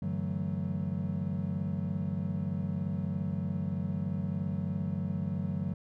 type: tone cluster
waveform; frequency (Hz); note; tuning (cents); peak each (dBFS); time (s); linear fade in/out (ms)
triangle; 95.7 / 145.9 / 163.4 / 186.6 / 221; G2 / D3 / E3 / F#3 / A3; -41 / -11 / -15 / +15 / +8; -36 / -35 / -36 / -32 / -39; 0.02-5.74; 5
effects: none